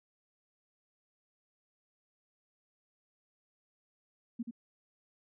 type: tone with echo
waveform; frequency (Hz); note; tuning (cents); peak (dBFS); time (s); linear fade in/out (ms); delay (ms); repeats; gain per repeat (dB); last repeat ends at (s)
sine; 234; A#3; +7; -33; 4.39-4.43; 10; 81; 1; -5; 4.511
effects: none